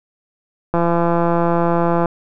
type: click train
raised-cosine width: 1 ms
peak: -4 dBFS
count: 225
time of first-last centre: 0.74-2.058 s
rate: 170 Hz
effects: none